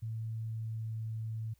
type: tone with pitch glide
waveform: sine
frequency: 111.9 to 111.19 Hz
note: A2 to A2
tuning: +30 to +19 cents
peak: -35 dBFS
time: 0.02-1.54 s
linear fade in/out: 10 ms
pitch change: -11 cents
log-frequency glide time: 0.38-0.99 s
effects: added 60 Hz sine -68 dBFS peak until 1.59 s + white hiss -74 dBFS RMS until 1.59 s